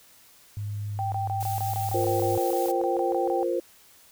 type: tone with pitch glide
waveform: sine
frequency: 103.4 to 102.57 Hz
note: G#2 to G#2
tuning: -7 to -21 cents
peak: -29 dBFS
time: 0.57-2.38 s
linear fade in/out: 0 ms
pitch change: -14 cents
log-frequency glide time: 0.88-1.36 s
type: tone bursts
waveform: sine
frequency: 781 Hz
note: G5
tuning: 7 cents flat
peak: -27 dBFS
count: 16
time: 0.99-3.43 s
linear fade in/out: 0 ms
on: 130 ms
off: 24 ms
type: noise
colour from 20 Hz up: blue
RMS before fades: -38 dBFS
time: 1.4-2.72 s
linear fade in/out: 10 ms
type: chord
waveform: sine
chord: F suspended fourth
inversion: none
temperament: equal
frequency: 349.2 / 466.2 / 523.3 Hz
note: F4 / Bb4 / C5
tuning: 0 / 0 / 0 cents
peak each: -27 / -30 / -28 dBFS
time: 1.94-3.6 s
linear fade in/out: 5 ms
effects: white hiss -55 dBFS RMS until 4.11 s